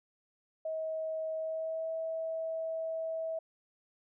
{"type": "tone with pitch glide", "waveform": "sine", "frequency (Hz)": [637, 648.1], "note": ["D#5", "E5"], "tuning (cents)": [41, -30], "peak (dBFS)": -33, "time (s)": [0.65, 3.39], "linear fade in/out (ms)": 5, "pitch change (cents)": 29, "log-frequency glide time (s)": [1.35, 1.9], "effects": []}